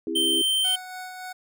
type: chord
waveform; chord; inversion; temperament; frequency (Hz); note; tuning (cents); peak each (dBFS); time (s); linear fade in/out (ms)
sine; C augmented; none; equal with one note detuned; 261.6 / 329.6 / 405.6; C4 / E4 / G#4; 0 / 0 / -41; -34 / -28 / -31; 0.07-0.42; 2
type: tone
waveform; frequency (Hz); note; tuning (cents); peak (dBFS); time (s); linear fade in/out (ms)
square; 3115; G7; -12; -21; 0.15-0.76; 10
type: tone with tremolo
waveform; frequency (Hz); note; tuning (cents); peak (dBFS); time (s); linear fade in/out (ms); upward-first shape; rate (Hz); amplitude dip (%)
25% pulse; 739; F#5; -2; -30; 0.64-1.33; 10; sine; 3.5; 35
effects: none